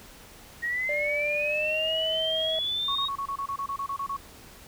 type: linear sweep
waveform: sine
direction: up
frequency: 1871 to 3780 Hz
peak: -26 dBFS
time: 0.62-3.09 s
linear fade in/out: 20 ms
type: tone with pitch glide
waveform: triangle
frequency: 590 to 639.7 Hz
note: D5 to D#5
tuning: +8 to +48 cents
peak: -27 dBFS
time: 0.89-2.59 s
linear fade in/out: 2 ms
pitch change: +140 cents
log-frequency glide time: 1.42-1.91 s
type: tone bursts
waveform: sine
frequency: 1108.7 Hz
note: C#6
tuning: in tune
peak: -28 dBFS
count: 13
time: 2.88-4.166 s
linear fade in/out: 5 ms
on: 74 ms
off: 27 ms
effects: pink hiss -49 dBFS RMS until 4.67 s